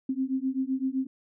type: beating tone pair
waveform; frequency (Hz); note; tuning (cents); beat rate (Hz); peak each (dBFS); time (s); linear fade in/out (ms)
sine; 259.9 / 267.7; C4 / C4; -11 / +40; 7.8; -29; 0.09-1.07; 5
effects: none